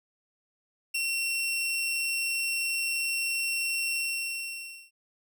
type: tone with ADSR envelope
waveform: sawtooth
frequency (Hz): 2723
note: F7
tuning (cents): -44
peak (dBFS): -22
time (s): 0.94-4.91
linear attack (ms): 11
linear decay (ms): 4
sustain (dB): -2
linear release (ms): 950
effects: none